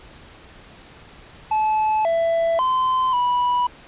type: tone with pitch steps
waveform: triangle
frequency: 864 / 665 / 1030 / 981 Hz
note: A5 / E5 / C6 / B5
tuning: -32 / +15 / -28 / -12 cents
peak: -15 dBFS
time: 1.51-3.67 s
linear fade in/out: 5 ms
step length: 540 ms
effects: pink hiss -45 dBFS RMS until 3.87 s + resampled to 8000 Hz